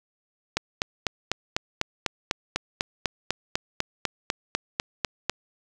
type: click train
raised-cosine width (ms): 0.2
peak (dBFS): -6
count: 20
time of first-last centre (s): 0.57-5.296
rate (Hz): 4.02
effects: none